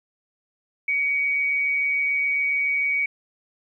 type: tone with amplitude modulation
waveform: sine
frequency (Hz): 2256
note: C#7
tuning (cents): +30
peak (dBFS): -18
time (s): 0.88-3.06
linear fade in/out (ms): 5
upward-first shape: sine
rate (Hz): 147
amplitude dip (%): 40
effects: 10-bit